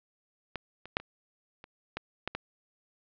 clicks, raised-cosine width 0.3 ms, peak -18 / -28 / -10 / -29 / -30 / -17 / -15 / -17 dBFS, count 8, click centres 0.557 / 0.856 / 0.969 / 1 / 1.641 / 1.97 / 2.276 / 2.35 s, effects low-pass 4000 Hz 12 dB/octave

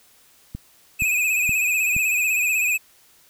click train, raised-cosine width 5 ms, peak -18 dBFS, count 4, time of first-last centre 0.55-1.965 s, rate 2.12 Hz
square tone with vibrato, 2522 Hz, D#7, 23 cents sharp, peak -19 dBFS, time 0.99-2.78 s, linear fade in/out 20 ms, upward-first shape sine, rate 16 Hz, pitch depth 66 cents each way
effects white hiss -55 dBFS RMS until 3.29 s

